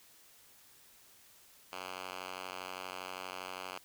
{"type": "tone with band-pass filter", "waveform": "5% pulse", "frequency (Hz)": 92.5, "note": "F#2", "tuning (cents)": 0, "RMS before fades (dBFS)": -44, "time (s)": [1.72, 3.78], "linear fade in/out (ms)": 5, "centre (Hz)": 2300, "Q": 0.68, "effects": ["white hiss -61 dBFS RMS until 3.84 s"]}